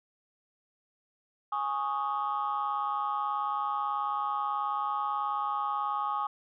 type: chord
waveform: sine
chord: Ab suspended fourth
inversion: none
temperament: just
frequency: 830.6 / 1107.5 / 1245.9 Hz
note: Ab5 / Db6 / Eb6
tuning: 0 / -2 / +2 cents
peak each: -32 dBFS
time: 1.52-6.27 s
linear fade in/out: 5 ms
effects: tanh soft clip ceiling -22 dBFS